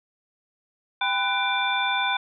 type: tone cluster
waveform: sine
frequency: 790 / 1001 / 1492 / 2359 / 3536 Hz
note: G5 / B5 / F#6 / D7 / A7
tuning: +13 / +23 / +14 / +7 / +8 cents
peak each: -28 dBFS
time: 1.01-2.17 s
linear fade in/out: 5 ms
effects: none